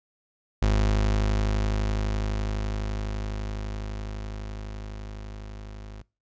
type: tone with level ramp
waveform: 35% pulse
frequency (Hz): 51.91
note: G#1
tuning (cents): 0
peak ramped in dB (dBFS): -17 to -37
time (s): 0.62-6.02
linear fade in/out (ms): 5
effects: noise-tail reverb RT60 0.3 s tail -24 dB re dry + resampled to 16000 Hz